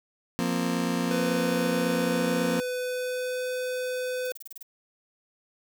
35% pulse chord, F suspended fourth, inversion none, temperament just, 174.61 / 232.8 / 261.9 Hz, F3 / Bb3 / C4, 0 / -2 / +2 cents, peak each -28 dBFS, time 0.39-2.6 s, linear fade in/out 0 ms
square tone with pitch glide, 500 to 504.4 Hz, B4 to B4, +21 to +36 cents, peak -29 dBFS, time 1.11-4.32 s, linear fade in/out 2 ms, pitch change +15 cents, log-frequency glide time 2.7-3.48 s
violet noise bursts, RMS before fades -41 dBFS, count 8, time 4.25-4.629 s, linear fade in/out 5 ms, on 22 ms, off 29 ms
effects none

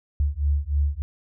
sine beating tone pair, 70.6 / 73.9 Hz, C#2 / D2, +32 / +11 cents, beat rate 3.3 Hz, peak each -23 dBFS, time 0.2-1.02 s, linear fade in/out 0 ms, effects none

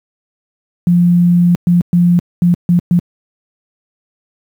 sine tone bursts at uneven times, 174.8 Hz, F3, 2 cents sharp, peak -6 dBFS, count 6, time 0.87-1.55 / 1.67-1.81 / 1.93-2.19 / 2.42-2.54 / 2.69-2.79 / 2.91-2.99 s, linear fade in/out 0 ms, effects high-pass 100 Hz 12 dB/octave + 7-bit

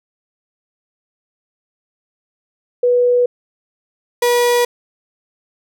sine / 35% pulse tone pair in turn, 490 / 483.3 Hz, B4 / B4, -14 / -38 cents, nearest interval unison, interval 24 cents, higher first, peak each -10 dBFS, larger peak neither, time 2.83-3.26 / 4.22-4.65 s, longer neither, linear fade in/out 5 ms, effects none

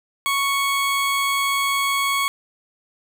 20% pulse tone, 1108.7 Hz, C#6, in tune, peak -14 dBFS, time 0.26-2.28 s, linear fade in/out 0 ms, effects none

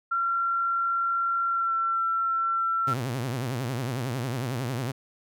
sine tone with pitch glide, 1368 to 1349.2 Hz, F6 to E6, -36 to +40 cents, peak -23 dBFS, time 0.11-2.94 s, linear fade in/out 10 ms, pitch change -24 cents, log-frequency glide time 1.49-1.75 s
sawtooth tone with vibrato, 125.4 Hz, B2, 27 cents sharp, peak -24 dBFS, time 2.87-4.92 s, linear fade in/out 10 ms, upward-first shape triangle, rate 11 Hz, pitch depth 200 cents each way
effects none

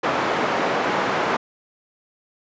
white band-pass noise, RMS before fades -22 dBFS, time 0.03-1.37 s, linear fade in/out 10 ms, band 220 to 1200 Hz, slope 12 dB/octave, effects resampled to 16000 Hz

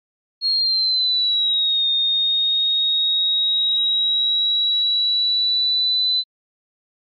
sine exponential two-way sweep, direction down then up, 4300 to 3678 to 4018 Hz, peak -16 dBFS, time 0.41-6.24 s, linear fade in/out 50 ms, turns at 1.88 s, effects AAC 64 kbps

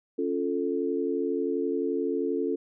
sine chord, Db augmented, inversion none, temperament equal, 277.2 / 349.2 / 440 Hz, Db4 / F4 / A4, 0 / 0 / 0 cents, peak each -30 / -30 / -29 dBFS, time 0.18-2.56 s, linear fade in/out 10 ms, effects none

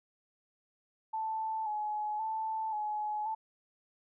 sine tone with vibrato, 863 Hz, A5, 34 cents flat, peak -32 dBFS, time 1.13-3.35 s, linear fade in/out 10 ms, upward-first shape square, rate 0.94 Hz, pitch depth 35 cents each way, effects none

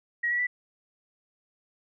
sine tone with pitch steps, 1900 / 1935.4 / 1971.6 Hz, A#6 / B6 / B6, +33 / -36 / -3 cents, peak -24 dBFS, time 0.23-0.47 s, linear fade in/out 10 ms, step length 80 ms, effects none

